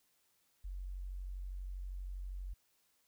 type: tone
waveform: sine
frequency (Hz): 46.25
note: F#1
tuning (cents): 0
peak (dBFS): -40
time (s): 0.64-2.54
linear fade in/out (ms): 10
effects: white hiss -75 dBFS RMS until 3.07 s